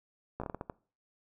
slowing click train, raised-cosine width 1 ms, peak -23 dBFS, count 8, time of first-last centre 0.4-0.698 s, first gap 15 ms, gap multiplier 1.34, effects noise-tail reverb RT60 0.4 s tail -22 dB re dry

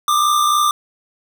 square tone pair together, 1188 / 1251.5 Hz, D6 / D#6, +20 / +10 cents, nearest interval minor second, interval 90 cents, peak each -14 / -23 dBFS, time 0.08-0.71 s, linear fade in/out 2 ms, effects none

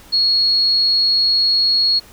sine tone, 4322 Hz, C#8, 45 cents flat, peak -12 dBFS, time 0.12-2 s, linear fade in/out 20 ms, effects pink hiss -44 dBFS RMS until 2.12 s

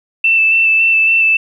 sine tone with vibrato, 2657 Hz, E7, 13 cents sharp, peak -8 dBFS, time 0.24-1.37 s, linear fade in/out 5 ms, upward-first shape square, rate 3.6 Hz, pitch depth 13 cents each way, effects 8-bit

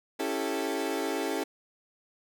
30% pulse chord, A dominant seventh, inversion first, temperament equal, 277.2 / 329.6 / 392 / 440 Hz, C#4 / E4 / G4 / A4, 0 / 0 / 0 / 0 cents, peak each -32 dBFS, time 0.19-1.44 s, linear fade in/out 10 ms, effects none

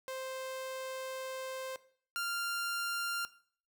sawtooth tone pair in turn, 523.3 / 1392.2 Hz, C5 / F6, 0 / -6 cents, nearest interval octave + perfect fourth, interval 1694 cents, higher second, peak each -35 / -30 dBFS, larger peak second, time 0.08-1.76 / 2.16-3.25 s, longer first, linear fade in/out 0 ms, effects noise-tail reverb RT60 0.5 s tail -17 dB re dry

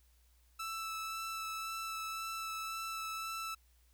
sawtooth tone with vibrato, 1318.5 Hz, E6, in tune, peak -35 dBFS, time 0.59-3.55 s, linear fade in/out 10 ms, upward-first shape sine, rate 1.9 Hz, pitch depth 11 cents each way, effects added 60 Hz sine -65 dBFS peak until 3.93 s + white hiss -73 dBFS RMS until 3.93 s

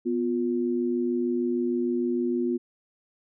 sine tone pair together, 246.9 / 353.4 Hz, B3 / F4, 0 / +21 cents, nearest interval tritone, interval 621 cents, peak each -26 dBFS, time 0.05-2.58 s, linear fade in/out 20 ms, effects none

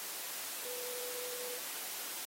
sine tone in noise, 493.9 Hz, B4, in tune, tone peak -45 dBFS, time 0.65-1.58 s, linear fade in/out 0 ms, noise white, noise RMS -42 dBFS, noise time 0-2.25 s, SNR -6 dB, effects high-pass 300 Hz 12 dB/octave + AAC 48 kbps

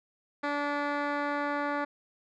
10% pulse tone with low-pass filter sweep, 289.2 Hz, D4, 27 cents flat, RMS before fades -31 dBFS, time 0.43-1.85 s, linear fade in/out 10 ms, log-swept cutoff 2700 to 1800 Hz, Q 0.93, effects none

